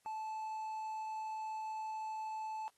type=tone with quantisation; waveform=triangle; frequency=873 Hz; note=A5; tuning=14 cents flat; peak=-37 dBFS; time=0.06-2.68 s; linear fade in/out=0 ms; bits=11; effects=white hiss -75 dBFS RMS until 2.77 s + AAC 32 kbps